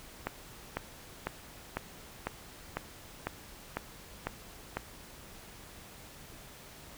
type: click train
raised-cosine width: 0.5 ms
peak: -17 dBFS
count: 10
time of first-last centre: 0.27-4.77 s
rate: 2 Hz
effects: pink hiss -51 dBFS RMS until 6.97 s